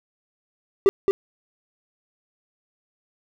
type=tone with echo; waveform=triangle; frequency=392 Hz; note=G4; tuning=in tune; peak=-9 dBFS; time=0.86-0.89 s; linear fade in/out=0 ms; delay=220 ms; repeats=1; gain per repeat=-4 dB; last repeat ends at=1.11 s; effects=none